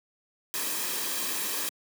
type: noise with comb filter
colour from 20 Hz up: white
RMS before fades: -31 dBFS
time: 0.54-1.69 s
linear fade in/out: 0 ms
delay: 1.4 ms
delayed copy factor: -0.5
effects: high-pass 200 Hz 12 dB/octave